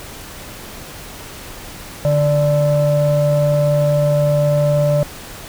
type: tone pair together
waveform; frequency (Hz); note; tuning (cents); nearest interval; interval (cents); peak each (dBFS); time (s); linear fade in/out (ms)
sine; 146.83 / 587.3; D3 / D5; 0 / 0; 2 octaves; 2400; -13; 2.05-5.03; 0
effects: tanh soft clip ceiling -8 dBFS + pink hiss -34 dBFS RMS until 5.48 s